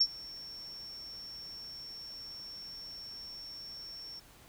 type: tone with ADSR envelope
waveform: sine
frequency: 5460 Hz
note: F8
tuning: 40 cents flat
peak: -20 dBFS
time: 0-4.2 s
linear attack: 11 ms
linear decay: 54 ms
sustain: -23 dB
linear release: 12 ms
effects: pink hiss -58 dBFS RMS until 4.48 s